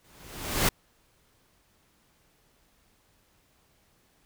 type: noise with exponential growth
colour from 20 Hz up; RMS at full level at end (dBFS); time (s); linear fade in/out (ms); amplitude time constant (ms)
pink; -21; 0.04-0.69; 5; 140
effects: pink hiss -66 dBFS RMS until 4.25 s